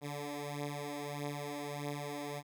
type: beating tone pair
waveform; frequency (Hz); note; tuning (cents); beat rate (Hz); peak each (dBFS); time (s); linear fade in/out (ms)
10% pulse; 144.5 / 146.1; D3 / D3; -28 / -9; 1.6; -32 / -35; 0.01-2.43; 50
effects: none